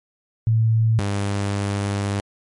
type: tone pair in turn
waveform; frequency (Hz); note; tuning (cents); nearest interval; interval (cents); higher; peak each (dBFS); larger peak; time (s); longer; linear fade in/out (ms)
sine / sawtooth; 112.1 / 100.48; A2 / G2; +33 / +43; major second; 190; first; -14 / -17; first; 0.47-0.99 / 0.99-2.2; second; 0
effects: MP3 48 kbps